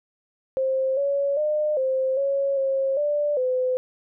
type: tone with pitch steps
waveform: sine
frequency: 528 / 561 / 605 / 525 / 553 / 539 / 588 / 509 Hz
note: C5 / C#5 / D#5 / C5 / C#5 / C#5 / D5 / C5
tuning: +16 / +21 / -49 / +6 / -4 / -49 / +2 / -48 cents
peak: -20 dBFS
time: 0.57-3.77 s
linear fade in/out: 0 ms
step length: 400 ms
effects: none